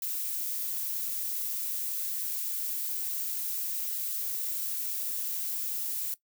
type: noise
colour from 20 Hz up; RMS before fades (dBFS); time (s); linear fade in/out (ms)
violet; -33; 0.02-6.14; 2
effects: noise-tail reverb RT60 0.1 s tail -17 dB re dry